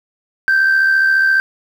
sine tone with amplitude modulation, 1562 Hz, G6, 7 cents flat, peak -6 dBFS, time 0.48-1.4 s, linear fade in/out 0 ms, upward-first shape sine, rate 74.5 Hz, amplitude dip 50%, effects tanh soft clip ceiling -7 dBFS + 7-bit

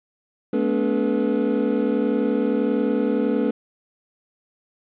triangle tone cluster, 213.6 / 244.3 / 285.9 / 430 / 490.3 Hz, G#3 / B3 / D4 / A4 / B4, +49 / -19 / -46 / -40 / -13 cents, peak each -23 / -23 / -22 / -24 / -24 dBFS, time 0.53-3.51 s, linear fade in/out 5 ms, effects resampled to 8000 Hz + 8-bit

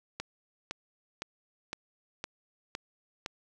click train, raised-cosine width 0.2 ms, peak -18 dBFS, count 7, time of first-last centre 0.2-3.261 s, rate 1.96 Hz, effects none

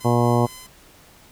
5% pulse tone with tremolo, 1021 Hz, C6, 43 cents flat, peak -26 dBFS, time 0-0.67 s, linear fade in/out 10 ms, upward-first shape sine, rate 4.1 Hz, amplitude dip 30%
harmonic tone, 120 Hz, B2, 49 cents flat, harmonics 1 / 2 / 3 / 4 / 5 / 6 / 7 / 8 / 9, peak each -19 / -22 / -24 / -25 / -26 / -27 / -27 / -28 / -29 dBFS, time 0.04-0.47 s, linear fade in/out 20 ms
effects pink hiss -50 dBFS RMS until 1.31 s

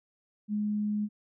sine tone, 209.4 Hz, G#3, 15 cents sharp, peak -27 dBFS, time 0.48-1.09 s, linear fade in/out 50 ms, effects none

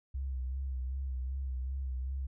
sine tone with vibrato, 65.41 Hz, C2, in tune, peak -33 dBFS, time 0.14-2.27 s, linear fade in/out 10 ms, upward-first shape sine, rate 2.6 Hz, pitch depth 56 cents each way, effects none

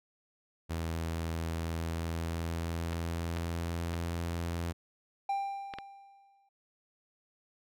sawtooth tone with pitch glide, 82.3 to 84.81 Hz, E2 to E2, -2 to +50 cents, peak -29 dBFS, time 0.69-4.73 s, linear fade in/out 20 ms, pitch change +52 cents, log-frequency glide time 1.53-4.1 s
clicks, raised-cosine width 0.3 ms, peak -23 dBFS, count 5, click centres 2.93 / 3.37 / 3.939 / 5.738 / 5.786 s
triangle tone with exponential decay, 792 Hz, G5, 18 cents sharp, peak -26 dBFS, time 5.29-6.49 s, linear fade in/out 5 ms, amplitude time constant 260 ms
effects none

